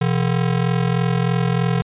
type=ring-modulated tone; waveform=square; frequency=147.5 Hz; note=D3; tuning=8 cents sharp; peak=-14 dBFS; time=0.01-1.82 s; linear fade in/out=0 ms; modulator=21.6 Hz; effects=resampled to 8000 Hz